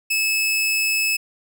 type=tone; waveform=sawtooth; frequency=2600 Hz; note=E7; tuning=24 cents flat; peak=-15 dBFS; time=0.1-1.17 s; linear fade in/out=10 ms; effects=none